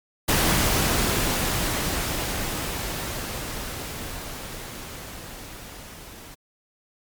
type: noise with level ramp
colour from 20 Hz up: pink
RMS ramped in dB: -20 to -43 dBFS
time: 0.28-6.35 s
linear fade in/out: 10 ms
effects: Opus 48 kbps